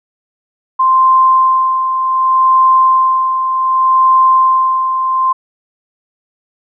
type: tone with tremolo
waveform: sine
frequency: 1045 Hz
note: C6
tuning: 2 cents flat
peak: -5 dBFS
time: 0.79-5.33 s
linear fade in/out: 10 ms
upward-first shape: sine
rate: 0.66 Hz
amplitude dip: 55%
effects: none